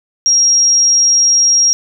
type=tone; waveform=sine; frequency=5620 Hz; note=F8; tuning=10 cents sharp; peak=-7 dBFS; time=0.26-1.73 s; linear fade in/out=0 ms; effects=none